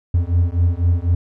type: beating tone pair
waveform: triangle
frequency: 84.7 / 88.7 Hz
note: E2 / F2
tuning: +48 / +27 cents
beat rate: 4 Hz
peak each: -15 dBFS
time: 0.14-1.15 s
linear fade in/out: 5 ms
effects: none